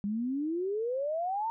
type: exponential sweep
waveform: sine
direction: up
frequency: 197.4 to 929 Hz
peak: -29 dBFS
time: 0.04-1.5 s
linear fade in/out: 0 ms
effects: none